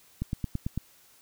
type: click train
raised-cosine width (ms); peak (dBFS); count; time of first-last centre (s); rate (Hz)
5; -17; 6; 0.22-0.776; 8.99
effects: white hiss -59 dBFS RMS until 1.21 s